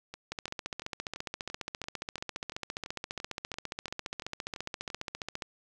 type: two click trains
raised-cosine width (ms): 0.2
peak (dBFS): -24 / -18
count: 15 / 76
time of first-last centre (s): 0.14-4.902 / 0.32-5.422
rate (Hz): 2.94 / 14.7
effects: none